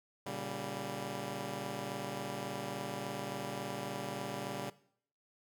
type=chord; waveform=10% pulse; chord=G diminished; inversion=first; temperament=just; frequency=117.6 / 141.12 / 196 Hz; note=Bb2 / Db3 / G3; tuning=+16 / +31 / 0 cents; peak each=-37 / -34 / -34 dBFS; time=0.26-4.7 s; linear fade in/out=5 ms; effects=noise-tail reverb RT60 0.6 s tail -18 dB re dry